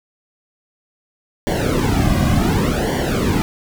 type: noise with flanger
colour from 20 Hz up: brown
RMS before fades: -17 dBFS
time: 1.47-3.42 s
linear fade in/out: 0 ms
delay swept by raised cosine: 0.78 to 2.28 ms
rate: 0.68 Hz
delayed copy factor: -1
effects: none